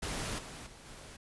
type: noise with level steps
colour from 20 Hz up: pink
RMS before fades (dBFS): -37 / -46 / -53 / -50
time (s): 0.02-1.17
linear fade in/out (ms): 10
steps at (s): 0.38 / 0.66 / 0.85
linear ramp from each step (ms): 10
effects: resampled to 24000 Hz